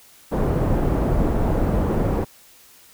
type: low-pass noise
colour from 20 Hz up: pink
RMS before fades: -20 dBFS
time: 0.31-2.25 s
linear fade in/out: 20 ms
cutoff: 660 Hz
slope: 12 dB/octave
effects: white hiss -50 dBFS RMS until 2.93 s